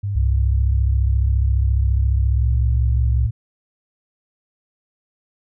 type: tone with pitch glide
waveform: sine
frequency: 100.5 to 111.51 Hz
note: G2 to A2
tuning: +44 to +24 cents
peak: -20 dBFS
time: 0.03-3.31 s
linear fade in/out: 10 ms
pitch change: +180 cents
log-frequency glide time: 2.25-2.5 s
type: tone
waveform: sine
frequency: 66 Hz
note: C2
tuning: 16 cents sharp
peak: -15 dBFS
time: 0.15-3.27 s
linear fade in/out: 10 ms
effects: none